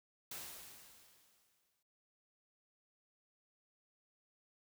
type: noise with exponential decay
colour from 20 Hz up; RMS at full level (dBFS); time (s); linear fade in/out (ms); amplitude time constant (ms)
white; -45; 0.31-1.83; 5; 330
effects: none